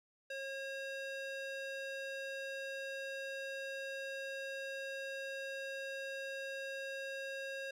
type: tone with band-pass filter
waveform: square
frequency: 542 Hz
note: C#5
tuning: 39 cents flat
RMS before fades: -43 dBFS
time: 0.3-7.71 s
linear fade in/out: 5 ms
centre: 2000 Hz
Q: 0.72
effects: none